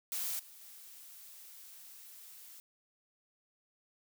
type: noise with level steps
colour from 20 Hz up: blue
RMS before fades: -37 / -55 / -53 dBFS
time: 0.12-2.6 s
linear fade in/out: 0 ms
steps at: 0.39 / 0.61 s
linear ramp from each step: 5 ms
effects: none